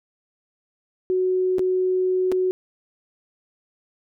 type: tone with dropouts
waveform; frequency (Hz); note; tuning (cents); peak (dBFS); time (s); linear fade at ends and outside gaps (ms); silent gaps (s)
sine; 370; F#4; 0; -18; 1.1-2.51; 0; 1.584-1.593 / 2.317-2.322
effects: none